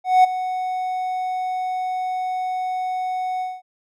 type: tone with ADSR envelope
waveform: triangle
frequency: 740 Hz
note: F#5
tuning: in tune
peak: -6 dBFS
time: 0.04-3.62 s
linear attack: 200 ms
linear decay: 12 ms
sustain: -14 dB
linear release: 210 ms
effects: none